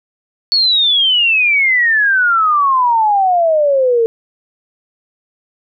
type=exponential sweep; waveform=sine; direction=down; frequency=4456 to 447.5 Hz; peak=-9 dBFS; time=0.52-4.06 s; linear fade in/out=0 ms; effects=none